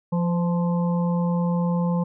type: harmonic tone with a mistuned harmonic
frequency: 174.1 Hz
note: F3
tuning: 5 cents flat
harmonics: 1 / 3 / 5 / 6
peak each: -20 / -30 / -34 / -36 dBFS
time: 0.12-2.04 s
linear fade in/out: 10 ms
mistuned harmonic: 3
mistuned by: -29 cents
effects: none